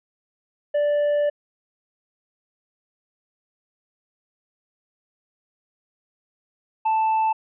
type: tone pair in turn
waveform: triangle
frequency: 586 / 880.4 Hz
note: D5 / A5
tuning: -4 / +1 cents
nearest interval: perfect fifth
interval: 705 cents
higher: second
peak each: -16 dBFS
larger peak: neither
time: 0.74-1.3 / 6.85-7.33 s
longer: first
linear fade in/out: 10 ms
effects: resampled to 8000 Hz

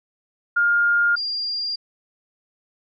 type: tone pair in turn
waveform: sine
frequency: 1412 / 4793 Hz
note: F6 / D8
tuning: +19 / +34 cents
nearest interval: octave + major sixth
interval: 2115 cents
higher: second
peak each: -15 / -23 dBFS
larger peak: first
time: 0.56-1.16 / 1.16-1.76 s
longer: neither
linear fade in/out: 10 ms
effects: none

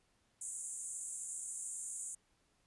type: band-pass noise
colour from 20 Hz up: pink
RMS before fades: -44 dBFS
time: 0.41-2.15 s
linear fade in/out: 5 ms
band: 6900 to 10000 Hz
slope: 96 dB/octave
effects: pink hiss -75 dBFS RMS until 2.66 s + resampled to 24000 Hz

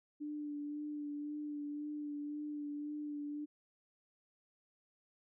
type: tone with vibrato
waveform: sine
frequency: 294.9 Hz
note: D4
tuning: 7 cents sharp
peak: -39 dBFS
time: 0.2-3.46 s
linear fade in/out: 20 ms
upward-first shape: sine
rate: 1.9 Hz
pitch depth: 21 cents each way
effects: none

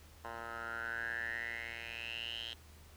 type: tone with band-pass filter sweep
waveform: 10% pulse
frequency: 116.2 Hz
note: A#2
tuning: 5 cents flat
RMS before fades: -42 dBFS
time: 0.24-2.54 s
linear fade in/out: 10 ms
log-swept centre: 1100 to 3300 Hz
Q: 9.4
effects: added 77 Hz sine -57 dBFS peak until 2.96 s + pink hiss -61 dBFS RMS until 2.96 s

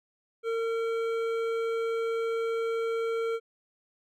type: tone with hard clipping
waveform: triangle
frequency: 455.9 Hz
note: A#4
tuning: 39 cents flat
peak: -29 dBFS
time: 0.43-3.4 s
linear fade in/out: 50 ms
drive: 15 dB
effects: none

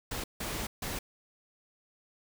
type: noise bursts at uneven times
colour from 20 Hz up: pink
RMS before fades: -36 dBFS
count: 3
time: 0.11-0.24 / 0.4-0.67 / 0.82-0.99 s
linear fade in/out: 5 ms
effects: none

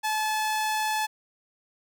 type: tone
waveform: sawtooth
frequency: 863 Hz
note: A5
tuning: 34 cents flat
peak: -21 dBFS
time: 0.03-1.07 s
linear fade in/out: 20 ms
effects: none

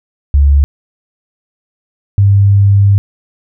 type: tone pair in turn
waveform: sine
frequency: 70.6 / 99.84 Hz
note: C#2 / G2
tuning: +32 / +32 cents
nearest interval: tritone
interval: 600 cents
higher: second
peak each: -4 / -4 dBFS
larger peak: neither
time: 0.34-0.64 / 2.18-2.98 s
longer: second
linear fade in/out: 0 ms
effects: none

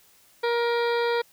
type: harmonic tone with a mistuned harmonic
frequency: 471.9 Hz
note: A#4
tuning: 21 cents sharp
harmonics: 1 / 2 / 3 / 4 / 5 / 7 / 8 / 9 / 10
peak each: -23 / -29 / -33 / -35 / -37 / -40 / -41 / -42 / -43 dBFS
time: 0.43-1.22 s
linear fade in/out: 10 ms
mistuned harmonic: 9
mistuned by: -48 cents
effects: white hiss -58 dBFS RMS until 1.32 s

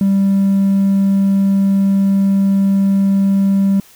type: tone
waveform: triangle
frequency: 196 Hz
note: G3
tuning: in tune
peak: -7 dBFS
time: 0.01-3.8 s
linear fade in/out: 2 ms
effects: tanh soft clip ceiling -5 dBFS + white hiss -45 dBFS RMS until 3.95 s

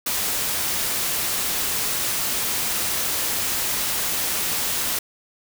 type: noise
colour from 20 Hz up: white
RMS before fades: -24 dBFS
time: 0.06-4.99 s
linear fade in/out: 5 ms
effects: none

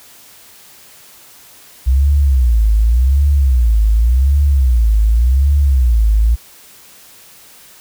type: tone with vibrato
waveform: sine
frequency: 61.74 Hz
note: B1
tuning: in tune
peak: -8 dBFS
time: 1.86-6.36 s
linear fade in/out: 20 ms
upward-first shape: sine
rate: 0.88 Hz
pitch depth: 260 cents each way
effects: white hiss -42 dBFS RMS until 7.8 s

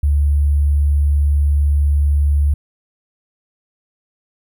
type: tone with sample-and-hold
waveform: sine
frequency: 72.2 Hz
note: D2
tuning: 29 cents flat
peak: -11 dBFS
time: 0.03-2.54 s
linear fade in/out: 5 ms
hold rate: 11025 Hz
effects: none

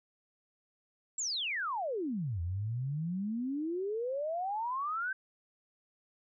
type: exponential two-way sweep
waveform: sine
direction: down then up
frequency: 7780 to 82.41 to 1579 Hz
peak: -32 dBFS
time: 1.18-5.13 s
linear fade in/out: 5 ms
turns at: 2.41 s
effects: none

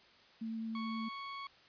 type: tone with vibrato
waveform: sine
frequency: 224.2 Hz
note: A3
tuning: 33 cents sharp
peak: -37 dBFS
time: 0.41-1.09 s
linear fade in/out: 10 ms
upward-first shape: sine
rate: 9.4 Hz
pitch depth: 8 cents each way
type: tone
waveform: sawtooth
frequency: 1110 Hz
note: C#6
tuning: 2 cents sharp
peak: -38 dBFS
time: 0.75-1.47 s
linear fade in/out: 2 ms
effects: white hiss -62 dBFS RMS until 1.68 s + resampled to 11025 Hz

